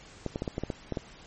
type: clicks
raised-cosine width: 2 ms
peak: -17 dBFS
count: 9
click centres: 0.263 / 0.359 / 0.421 / 0.478 / 0.581 / 0.636 / 0.702 / 0.923 / 0.972 s
effects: pink hiss -51 dBFS RMS until 1.26 s + MP3 32 kbps

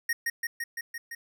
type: tone with echo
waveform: square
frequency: 1864.7 Hz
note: A#6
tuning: in tune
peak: -25 dBFS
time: 0.09-0.13 s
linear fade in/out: 5 ms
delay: 170 ms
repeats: 6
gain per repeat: -2 dB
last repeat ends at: 1.15 s
effects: none

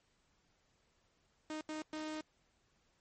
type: tone bursts at uneven times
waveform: sawtooth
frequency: 309.6 Hz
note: D#4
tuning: 9 cents flat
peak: -36 dBFS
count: 3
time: 1.5-1.61 / 1.69-1.82 / 1.93-2.21 s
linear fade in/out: 2 ms
effects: pink hiss -75 dBFS RMS until 3 s + MP3 32 kbps

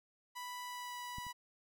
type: tone with pitch glide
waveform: sawtooth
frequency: 987.8 to 981.5 Hz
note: B5 to B5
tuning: 0 to -11 cents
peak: -39 dBFS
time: 0.35-1.33 s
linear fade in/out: 20 ms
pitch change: -11 cents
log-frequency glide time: 0.63-0.97 s
type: clicks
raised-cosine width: 5 ms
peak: -35 / -42 dBFS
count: 2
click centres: 1.184 / 1.267 s
effects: none

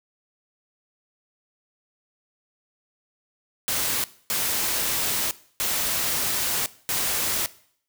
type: noise bursts at uneven times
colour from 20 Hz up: white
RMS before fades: -25 dBFS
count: 4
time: 3.68-4.04 / 4.3-5.31 / 5.6-6.66 / 6.89-7.46 s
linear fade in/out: 0 ms
effects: noise-tail reverb RT60 0.6 s tail -19 dB re dry

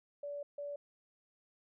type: tone bursts at uneven times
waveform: sine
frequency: 576 Hz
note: D5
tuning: 34 cents flat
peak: -39 dBFS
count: 2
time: 0.23-0.43 / 0.58-0.76 s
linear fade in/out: 5 ms
effects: none

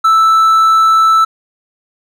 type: tone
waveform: triangle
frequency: 1318.5 Hz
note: E6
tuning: in tune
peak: -4 dBFS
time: 0.04-1.25 s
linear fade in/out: 10 ms
effects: none

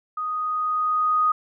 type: tone with level ramp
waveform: sine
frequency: 1244.5 Hz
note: D#6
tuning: in tune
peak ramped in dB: -25 to -16 dBFS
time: 0.17-1.32 s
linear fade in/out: 5 ms
effects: none

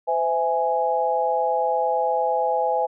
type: chord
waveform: sine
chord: C augmented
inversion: none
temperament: equal with one note detuned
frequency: 510.4 / 659.3 / 830.6 Hz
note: C5 / E5 / G#5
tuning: -43 / 0 / 0 cents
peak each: -24 / -25 / -22 dBFS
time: 0.07-2.87 s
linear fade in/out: 20 ms
effects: none

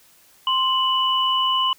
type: tone pair together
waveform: sine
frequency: 1046.5 / 2965 Hz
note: C6 / F#7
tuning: 0 / +3 cents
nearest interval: octave + tritone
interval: 1803 cents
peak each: -20 dBFS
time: 0.47-1.73 s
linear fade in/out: 2 ms
effects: white hiss -54 dBFS RMS until 1.78 s

